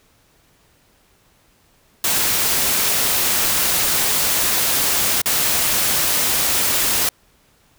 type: noise with dropouts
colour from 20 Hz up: white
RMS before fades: -18 dBFS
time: 2.04-7.09 s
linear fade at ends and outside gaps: 2 ms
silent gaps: 5.217-5.258 s
effects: pink hiss -57 dBFS RMS until 7.78 s